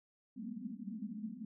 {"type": "band-pass noise", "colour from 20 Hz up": "white", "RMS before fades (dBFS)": -44, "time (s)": [0.36, 1.45], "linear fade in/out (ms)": 5, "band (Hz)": [190, 250], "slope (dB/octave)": 96, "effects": []}